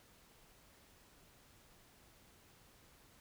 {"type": "silence", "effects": ["pink hiss -65 dBFS RMS until 3.2 s"]}